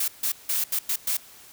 blue noise bursts at uneven times, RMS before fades -25 dBFS, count 6, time 0-0.08 / 0.23-0.32 / 0.49-0.64 / 0.72-0.79 / 0.89-0.96 / 1.07-1.17 s, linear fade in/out 5 ms, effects white hiss -49 dBFS RMS until 1.52 s

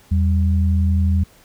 sine tone pair together, 82.41 / 193.92 Hz, E2 / G3, 0 / -18 cents, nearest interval octave + minor third, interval 1482 cents, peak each -14 / -22 dBFS, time 0.11-1.24 s, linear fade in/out 10 ms, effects pink hiss -51 dBFS RMS until 1.44 s

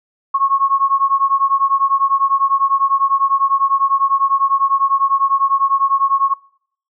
sine beating tone pair, 1092 / 1102 Hz, C#6 / C#6, -26 / -11 cents, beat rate 10 Hz, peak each -15 / -16 dBFS, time 0.34-6.34 s, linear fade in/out 10 ms, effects noise-tail reverb RT60 0.6 s tail -23 dB re dry

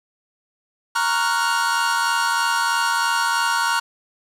45% pulse chord, Gb major seventh, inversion first, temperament equal, 932.3 / 1108.7 / 1396.9 / 1480 Hz, Bb5 / Db6 / F6 / Gb6, 0 / 0 / 0 / 0 cents, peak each -22 / -26 / -24 / -24 dBFS, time 0.95-3.8 s, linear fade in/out 10 ms, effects low-pass 11000 Hz 12 dB/octave + 9-bit

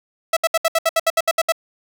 sawtooth tone bursts, 656 Hz, E5, 9 cents flat, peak -10 dBFS, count 12, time 0.33-1.522 s, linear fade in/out 5 ms, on 37 ms, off 68 ms, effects none

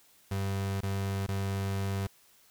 35% pulse tone with dropouts, 97.8 Hz, G2, 4 cents flat, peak -28 dBFS, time 0.31-2.07 s, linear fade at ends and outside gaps 5 ms, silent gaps 0.807-0.831 / 1.265-1.285 s, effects white hiss -62 dBFS RMS until 2.5 s

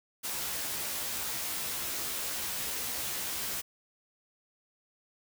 white noise with comb filter, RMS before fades -35 dBFS, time 0.23-3.62 s, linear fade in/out 20 ms, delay 15 ms, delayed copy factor +1, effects none

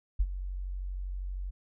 sine tone with ADSR envelope, 46.34 Hz, F#1, 3 cents sharp, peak -20 dBFS, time 0.19-1.51 s, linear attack 15 ms, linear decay 49 ms, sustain -13 dB, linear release 16 ms, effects none

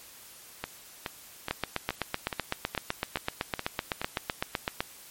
two click trains, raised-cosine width 0.3 ms, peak -15 / -11 dBFS, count 9 / 27, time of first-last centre 0.64-4.016 / 1.51-4.805 s, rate 2.37 / 7.89 Hz, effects white hiss -50 dBFS RMS until 5.1 s + MP3 64 kbps

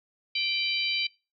harmonic tone with a mistuned harmonic, 784 Hz, G5, in tune, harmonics 3 / 4 / 5 / 6, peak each -30 / -31 / -32 / -33 dBFS, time 0.35-1.07 s, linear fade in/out 5 ms, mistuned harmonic 4, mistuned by -45 cents, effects noise-tail reverb RT60 0.3 s tail -23 dB re dry

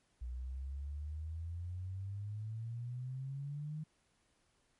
sine exponential sweep, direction up, 59.9 to 156.4 Hz, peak -39 dBFS, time 0.21-3.84 s, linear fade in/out 10 ms, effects pink hiss -75 dBFS RMS until 4.79 s + MP3 48 kbps

